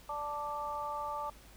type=harmonic tone; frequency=293.7 Hz; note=D4; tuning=in tune; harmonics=2 / 3 / 4; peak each=-43 / -38 / -39 dBFS; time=0.09-1.3 s; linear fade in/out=5 ms; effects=added 50 Hz sine -58 dBFS peak until 1.56 s + pink hiss -58 dBFS RMS until 1.56 s